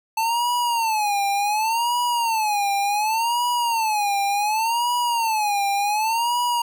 square tone with vibrato, 880 Hz, A5, in tune, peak -20 dBFS, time 0.17-6.62 s, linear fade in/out 5 ms, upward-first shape sine, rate 0.68 Hz, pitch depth 170 cents each way, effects none

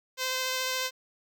5% pulse tone with vibrato, 516 Hz, C5, 24 cents flat, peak -17 dBFS, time 0.17-0.91 s, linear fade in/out 50 ms, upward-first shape sine, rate 14 Hz, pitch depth 9 cents each way, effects none

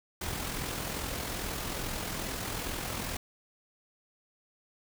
pink noise with amplitude modulation, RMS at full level -34 dBFS, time 0.21-3.17 s, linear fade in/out 5 ms, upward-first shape sine, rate 42.4 Hz, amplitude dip 40%, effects none

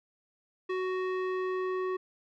square tone with low-pass filter sweep, 371.6 Hz, F#4, 7 cents sharp, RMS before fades -32 dBFS, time 0.69-1.97 s, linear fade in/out 10 ms, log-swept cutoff 2400 to 1500 Hz, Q 1.2, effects none

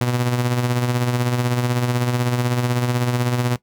sawtooth tone with tremolo, 122.5 Hz, B2, 14 cents flat, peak -12 dBFS, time 0.01-3.56 s, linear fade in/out 0 ms, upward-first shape sine, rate 16 Hz, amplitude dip 50%, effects noise-tail reverb RT60 0.1 s tail -18 dB re dry

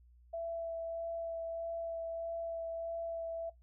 sine tone with vibrato, 665 Hz, E5, 15 cents sharp, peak -36 dBFS, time 0.33-3.5 s, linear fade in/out 10 ms, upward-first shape sine, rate 1.6 Hz, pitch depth 9 cents each way, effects noise-tail reverb RT60 0.2 s tail -23 dB re dry + added 60 Hz sine -59 dBFS peak until 3.62 s

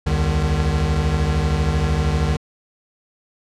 square tone cluster, 67.3 / 80.2 / 152.1 Hz, C2 / E2 / D#3, +49 / -47 / -39 cents, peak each -22 dBFS, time 0.06-2.37 s, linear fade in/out 10 ms, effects low-pass 7000 Hz 12 dB/octave

